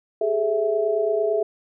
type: tone cluster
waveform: sine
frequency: 399.8 / 428.7 / 659 Hz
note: G4 / A4 / E5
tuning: +34 / -45 / -1 cents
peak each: -26 / -22 / -23 dBFS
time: 0.21-1.43 s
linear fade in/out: 5 ms
effects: none